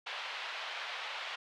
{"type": "band-pass noise", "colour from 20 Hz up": "white", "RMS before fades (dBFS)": -41, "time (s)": [0.06, 1.36], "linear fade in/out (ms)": 10, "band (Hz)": [620, 3500], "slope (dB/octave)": 24, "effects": []}